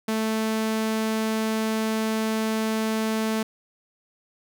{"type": "tone", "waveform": "sawtooth", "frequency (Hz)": 220, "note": "A3", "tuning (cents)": 0, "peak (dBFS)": -19, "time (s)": [0.08, 3.43], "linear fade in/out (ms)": 5, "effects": []}